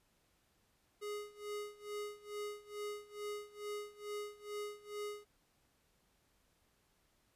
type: tone with tremolo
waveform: square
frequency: 415.3 Hz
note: G#4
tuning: in tune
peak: -40 dBFS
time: 1.01-5.25 s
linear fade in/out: 20 ms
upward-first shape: sine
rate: 2.3 Hz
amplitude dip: 90%
effects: pink hiss -75 dBFS RMS until 7.35 s + resampled to 32000 Hz